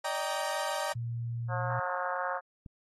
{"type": "chord", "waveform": "30% pulse", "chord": "Eb major seventh", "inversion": "third", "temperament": "equal with one note detuned", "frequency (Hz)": [576.6, 622.3, 784, 932.3], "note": ["D5", "Eb5", "G5", "Bb5"], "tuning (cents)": [-32, 0, 0, 0], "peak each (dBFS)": -34, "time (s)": [0.04, 0.93], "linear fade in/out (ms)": 10}
{"type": "tone with pitch glide", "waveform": "sine", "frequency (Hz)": [117.4, 120.35], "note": ["A#2", "B2"], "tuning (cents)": [13, -44], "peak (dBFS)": -32, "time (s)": [0.95, 1.8], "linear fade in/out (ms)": 10, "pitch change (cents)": 43, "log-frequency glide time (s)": [1.59, 1.67]}
{"type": "harmonic tone", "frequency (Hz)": 180.2, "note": "F#3", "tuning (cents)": -45, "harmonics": [3, 4, 5, 6, 7, 8, 9], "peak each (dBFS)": [-37, -38, -39, -40, -40, -41, -42], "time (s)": [1.48, 2.41], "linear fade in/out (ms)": 50}
{"type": "click", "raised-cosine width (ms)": 5, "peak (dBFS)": -33, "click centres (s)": 2.662}
{"effects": ["AAC 32 kbps"]}